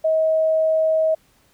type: tone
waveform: sine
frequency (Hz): 636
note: D#5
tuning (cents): +38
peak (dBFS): -15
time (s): 0.04-1.15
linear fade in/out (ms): 10
effects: pink hiss -59 dBFS RMS until 1.53 s